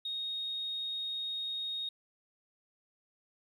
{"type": "tone", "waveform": "triangle", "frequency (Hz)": 3729, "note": "A#7", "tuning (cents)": 0, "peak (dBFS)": -31, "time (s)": [0.05, 1.89], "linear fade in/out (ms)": 5, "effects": ["tanh soft clip ceiling -32 dBFS"]}